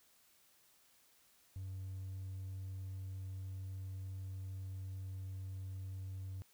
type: tone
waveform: triangle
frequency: 95 Hz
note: F#2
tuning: 46 cents sharp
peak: -39 dBFS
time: 1.56-6.42 s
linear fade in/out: 0 ms
effects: tanh soft clip ceiling -37 dBFS + white hiss -69 dBFS RMS until 6.53 s